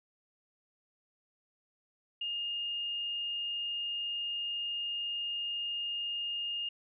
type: tone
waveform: sine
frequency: 2833 Hz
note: F7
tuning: 24 cents sharp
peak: -33 dBFS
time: 2.21-6.69 s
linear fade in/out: 5 ms
effects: none